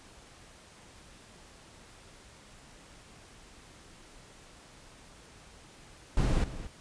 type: noise with echo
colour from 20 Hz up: brown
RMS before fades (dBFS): -26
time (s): 6.17-6.44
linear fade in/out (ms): 2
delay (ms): 230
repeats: 1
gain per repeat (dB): -13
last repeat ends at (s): 6.67
effects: pink hiss -54 dBFS RMS until 6.8 s + resampled to 22050 Hz